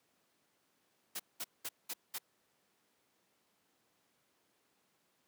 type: noise bursts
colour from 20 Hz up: white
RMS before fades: -40 dBFS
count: 5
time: 1.15-2.185 s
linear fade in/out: 10 ms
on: 47 ms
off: 200 ms
effects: pink hiss -75 dBFS RMS until 5.27 s + high-pass 200 Hz 12 dB/octave